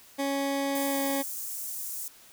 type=tone with pitch glide; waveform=20% pulse; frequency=277.2 to 275.6 Hz; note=C#4 to C#4; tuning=0 to -10 cents; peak=-22 dBFS; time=0.18-1.23 s; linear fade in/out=20 ms; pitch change=-10 cents; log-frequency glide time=0.9-0.96 s
type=high-pass noise; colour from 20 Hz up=white; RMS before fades=-36 dBFS; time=0.75-2.08 s; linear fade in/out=2 ms; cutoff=6500 Hz; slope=24 dB/octave
effects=white hiss -54 dBFS RMS until 2.32 s